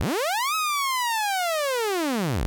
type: linear two-way sweep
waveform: sawtooth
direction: up then down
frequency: 32.4 to 1291 to 32.4 Hz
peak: -19 dBFS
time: 0-2.46 s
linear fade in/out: 0 ms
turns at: 0.55 s
effects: none